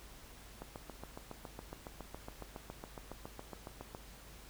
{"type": "click train", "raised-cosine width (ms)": 1, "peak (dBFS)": -30, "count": 25, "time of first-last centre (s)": [0.62, 3.949], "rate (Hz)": 7.21, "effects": ["added 50 Hz sine -56 dBFS peak until 4.49 s", "pink hiss -56 dBFS RMS until 4.49 s"]}